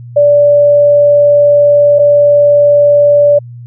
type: tone pair in turn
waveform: sine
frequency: 581 / 581 Hz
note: D5 / D5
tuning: -19 / -19 cents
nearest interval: unison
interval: 0 cents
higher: neither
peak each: -3 dBFS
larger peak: neither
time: 0.16-1.99 / 1.99-3.39 s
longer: first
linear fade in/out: 10 ms
effects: added 120 Hz sine -26 dBFS peak until 3.66 s